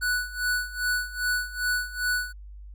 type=tone with tremolo; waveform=square; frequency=1480 Hz; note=F#6; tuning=in tune; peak=-23 dBFS; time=0.01-2.33 s; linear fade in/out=20 ms; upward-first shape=sine; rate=2.5 Hz; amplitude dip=85%; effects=added 50 Hz sine -40 dBFS peak until 2.74 s